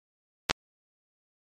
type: clicks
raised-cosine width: 0.2 ms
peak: -3 dBFS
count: 2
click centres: 0.498 / 0.51 s
effects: MP3 64 kbps